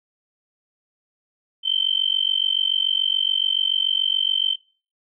sine tone with amplitude modulation, 3100 Hz, G7, 20 cents flat, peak -14 dBFS, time 1.63-4.57 s, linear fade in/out 50 ms, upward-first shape sine, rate 47 Hz, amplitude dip 95%, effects noise-tail reverb RT60 0.4 s tail -22 dB re dry

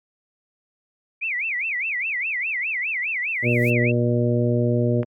sine tone with vibrato, 2284 Hz, D7, 49 cents flat, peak -22 dBFS, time 1.21-3.92 s, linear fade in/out 20 ms, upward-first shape sine, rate 4.9 Hz, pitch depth 290 cents each way
violet noise with exponential growth, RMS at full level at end -37 dBFS, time 3.24-3.7 s, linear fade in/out 1 ms, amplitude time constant 99 ms
harmonic tone, 120.2 Hz, B2, 46 cents flat, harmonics 1 / 2 / 3 / 4 / 5, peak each -20 / -23 / -25 / -26 / -27 dBFS, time 3.42-5.05 s, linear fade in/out 50 ms
click, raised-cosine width 0.5 ms, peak -19 dBFS, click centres 5.031 s
effects MP3 64 kbps

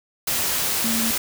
sine tone in noise, 227.4 Hz, A#3, 43 cents flat, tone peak -24 dBFS, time 0.84-1.11 s, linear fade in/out 5 ms, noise white, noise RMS -23 dBFS, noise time 0.27-1.18 s, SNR -4 dB, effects none

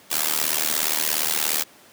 white noise with amplitude modulation, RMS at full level -19 dBFS, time 0.1-1.64 s, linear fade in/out 20 ms, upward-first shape sine, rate 77 Hz, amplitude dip 95%, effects pink hiss -50 dBFS RMS until 1.92 s + high-pass 200 Hz 12 dB/octave

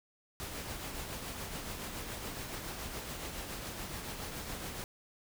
pink noise with tremolo, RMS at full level -40 dBFS, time 0.4-4.84 s, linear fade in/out 0 ms, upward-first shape triangle, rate 7.1 Hz, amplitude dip 40%, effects none

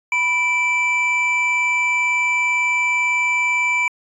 triangle tone pair together, 985 / 2331 Hz, B5 / D7, -5 / -14 cents, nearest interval octave + minor third, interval 1491 cents, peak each -22 / -15 dBFS, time 0.12-3.88 s, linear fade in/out 2 ms, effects resampled to 24000 Hz

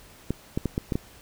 clicks, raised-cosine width 3 ms, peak -12 dBFS, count 6, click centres 0.306 / 0.575 / 0.657 / 0.779 / 0.922 / 0.955 s, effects pink hiss -51 dBFS RMS until 1.21 s

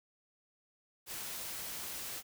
white noise, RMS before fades -42 dBFS, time 1.06-2.23 s, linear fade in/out 50 ms, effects none

